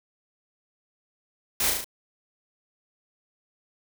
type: noise with echo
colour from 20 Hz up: white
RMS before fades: -25 dBFS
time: 1.6-1.7 s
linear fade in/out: 2 ms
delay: 36 ms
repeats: 4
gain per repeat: -3 dB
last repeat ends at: 1.844 s
effects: none